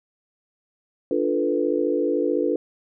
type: chord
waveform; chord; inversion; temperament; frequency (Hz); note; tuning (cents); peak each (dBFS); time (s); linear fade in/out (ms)
sine; B half-diminished seventh; first; equal; 293.7 / 349.2 / 440 / 493.9; D4 / F4 / A4 / B4; 0 / 0 / 0 / 0; -25; 1.11-2.56; 2
effects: none